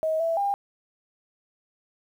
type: tone with pitch steps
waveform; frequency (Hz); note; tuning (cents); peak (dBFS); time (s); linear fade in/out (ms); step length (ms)
sine; 634 / 661 / 802; D#5 / E5 / G5; +32 / +5 / +39; -22; 0.03-0.54; 0; 170
effects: 9-bit